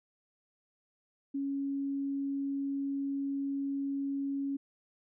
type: tone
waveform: sine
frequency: 277.2 Hz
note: C#4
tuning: in tune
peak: -31 dBFS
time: 1.34-4.57 s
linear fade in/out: 10 ms
effects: none